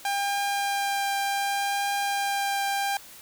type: tone with vibrato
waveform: sawtooth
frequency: 799 Hz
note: G5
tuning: 33 cents sharp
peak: -21 dBFS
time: 0.05-2.97 s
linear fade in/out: 2 ms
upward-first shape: triangle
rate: 0.67 Hz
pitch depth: 10 cents each way
effects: white hiss -47 dBFS RMS until 3.21 s